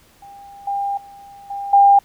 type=tone with level steps; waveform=sine; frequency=800 Hz; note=G5; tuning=35 cents sharp; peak=-37 / -19 / -38 / -24 / -7 dBFS; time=0.22-1.99 s; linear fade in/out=5 ms; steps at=0.67 / 0.97 / 1.5 / 1.73 s; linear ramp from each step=5 ms; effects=pink hiss -53 dBFS RMS until 2.04 s